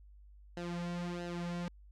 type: tone with flanger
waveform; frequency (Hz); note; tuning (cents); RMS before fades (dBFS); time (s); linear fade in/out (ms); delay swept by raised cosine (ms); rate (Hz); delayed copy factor
sawtooth; 174.1; F3; -5; -39; 0.57-1.68; 0; 0.86 to 3.36; 1.5; -0.8
effects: added 50 Hz sine -54 dBFS peak until 1.91 s + low-pass 6000 Hz 12 dB/octave